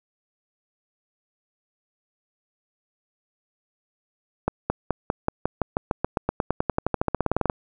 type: accelerating click train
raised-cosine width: 1 ms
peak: -7 dBFS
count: 29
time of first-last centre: 4.48-7.498 s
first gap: 220 ms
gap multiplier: 0.94
effects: none